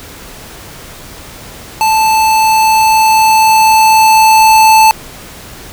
square tone with level ramp, 878 Hz, A5, 4 cents flat, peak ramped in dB -8 to -3 dBFS, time 1.81-4.91 s, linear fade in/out 0 ms, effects pink hiss -31 dBFS RMS until 5.72 s

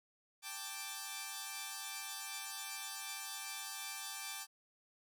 5% pulse chord, G suspended second, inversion none, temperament equal, 784 / 880 / 1174.7 Hz, G5 / A5 / D6, 0 / 0 / 0 cents, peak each -36 / -36 / -34 dBFS, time 0.42-4.47 s, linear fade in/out 50 ms, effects none

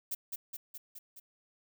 violet noise with echo, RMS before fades -35 dBFS, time 0.11-0.15 s, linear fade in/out 10 ms, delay 210 ms, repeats 5, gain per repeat -3 dB, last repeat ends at 1.2 s, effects none

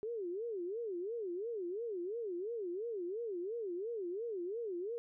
sine tone with vibrato, 404.6 Hz, G#4, 45 cents flat, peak -37 dBFS, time 0.03-4.98 s, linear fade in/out 0 ms, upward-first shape sine, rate 2.9 Hz, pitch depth 280 cents each way, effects none

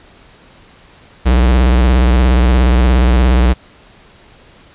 square tone with vibrato, 61.8 Hz, B1, 2 cents sharp, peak -8 dBFS, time 1.25-3.54 s, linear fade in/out 20 ms, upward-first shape square, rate 17 Hz, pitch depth 93 cents each way, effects pink hiss -44 dBFS RMS until 4.74 s + resampled to 8000 Hz

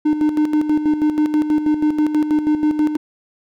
triangle tone with tremolo, 303.2 Hz, D#4, 45 cents flat, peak -10 dBFS, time 0.05-2.97 s, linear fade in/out 10 ms, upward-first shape square, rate 6.2 Hz, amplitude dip 60%, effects none

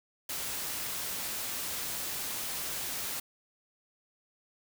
white noise, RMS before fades -36 dBFS, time 0.29-3.2 s, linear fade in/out 5 ms, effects none

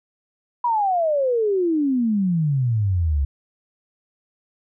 sine exponential sweep, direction down, 986 to 67.1 Hz, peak -17 dBFS, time 0.64-3.25 s, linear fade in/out 5 ms, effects none

